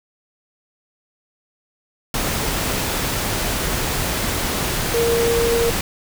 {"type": "tone in noise", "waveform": "sine", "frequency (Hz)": 466.2, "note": "A#4", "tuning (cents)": 0, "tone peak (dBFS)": -16, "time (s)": [4.94, 5.7], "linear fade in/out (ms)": 2, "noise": "pink", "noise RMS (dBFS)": -22, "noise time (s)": [2.14, 5.81], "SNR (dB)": 3, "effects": []}